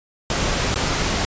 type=noise with dropouts; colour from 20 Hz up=pink; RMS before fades=-21 dBFS; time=0.3-1.25 s; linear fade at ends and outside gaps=1 ms; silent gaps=0.743-0.758 s; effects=resampled to 16000 Hz